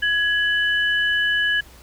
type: tone pair together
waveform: sine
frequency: 1674.7 / 2984 Hz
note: G#6 / F#7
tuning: +14 / +14 cents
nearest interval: minor seventh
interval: 1000 cents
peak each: -18 / -24 dBFS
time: 0.02-1.61 s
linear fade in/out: 10 ms
effects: added 60 Hz sine -46 dBFS peak until 1.82 s + pink hiss -48 dBFS RMS until 1.82 s